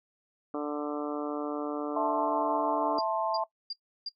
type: harmonic tone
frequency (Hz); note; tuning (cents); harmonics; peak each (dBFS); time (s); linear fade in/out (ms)
147.7; D3; +10; 2 / 3 / 4 / 5 / 6 / 7 / 8 / 9; -33 / -36 / -38 / -41 / -46 / -46 / -41 / -47; 0.54-2.99; 2
type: chord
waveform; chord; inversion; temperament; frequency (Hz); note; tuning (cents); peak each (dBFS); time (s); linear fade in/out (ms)
sine; A minor; second; just; 660 / 880 / 1056; E5 / A5 / C6; +2 / 0 / +16; -30 / -31 / -33; 1.96-3.44; 5
type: tone bursts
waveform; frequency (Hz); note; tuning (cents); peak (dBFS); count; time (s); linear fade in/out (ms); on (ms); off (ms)
sine; 4796; D8; +36; -32; 4; 2.98-4.09; 5; 30; 330
effects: noise-tail reverb RT60 0.1 s tail -19 dB re dry